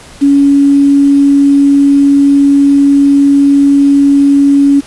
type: tone with quantisation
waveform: sine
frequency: 280.9 Hz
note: C#4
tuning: 23 cents sharp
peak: -3 dBFS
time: 0.21-4.81 s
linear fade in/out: 20 ms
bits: 5
effects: pink hiss -34 dBFS RMS until 4.86 s + resampled to 24000 Hz